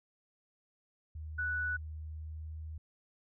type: tone with pitch glide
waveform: sine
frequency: 77.78 to 78.5 Hz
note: D#2 to D#2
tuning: 0 to +16 cents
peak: -40 dBFS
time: 1.15-2.78 s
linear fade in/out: 5 ms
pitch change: +16 cents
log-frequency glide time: 2.02-2.51 s
type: tone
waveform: sine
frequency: 1480 Hz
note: F#6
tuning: in tune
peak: -32 dBFS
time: 1.38-1.77 s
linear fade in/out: 10 ms
effects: none